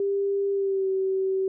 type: tone with pitch glide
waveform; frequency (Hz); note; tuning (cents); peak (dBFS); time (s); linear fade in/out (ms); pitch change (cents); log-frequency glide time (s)
sine; 397.6 to 382.1; G4 to G4; +25 to -44; -22; 0-1.48; 2; -69; 0.52-0.88
effects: none